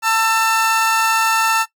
30% pulse tone pair together, 895.2 / 1334 Hz, A5 / E6, +30 / +20 cents, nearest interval perfect fifth, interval 690 cents, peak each -14 dBFS, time 0.02-1.66 s, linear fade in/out 50 ms, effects noise-tail reverb RT60 0.1 s tail -18 dB re dry

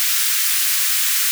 white high-pass noise, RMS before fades -18 dBFS, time 0-1.31 s, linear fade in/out 0 ms, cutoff 1400 Hz, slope 24 dB/octave, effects none

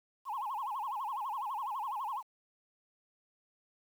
sine tone with vibrato, 950 Hz, A#5, 33 cents sharp, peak -33 dBFS, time 0.25-2.23 s, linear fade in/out 50 ms, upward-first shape sine, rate 12 Hz, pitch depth 260 cents each way, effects tanh soft clip ceiling -31 dBFS + 10-bit

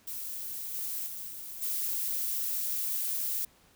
violet noise with level steps, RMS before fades -38 / -35 / -40 / -42 / -32 dBFS, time 0.07-3.45 s, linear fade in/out 5 ms, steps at 0.73 / 1.06 / 1.27 / 1.61 s, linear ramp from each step 20 ms, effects pink hiss -62 dBFS RMS until 3.75 s

